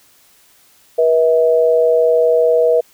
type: tone pair together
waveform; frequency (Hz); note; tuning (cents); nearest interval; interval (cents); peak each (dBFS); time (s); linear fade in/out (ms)
sine; 482.5 / 645; B4 / E5; -40 / -38; perfect fourth; 502; -11 / -14; 0.98-2.81; 10
effects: white hiss -51 dBFS RMS until 2.93 s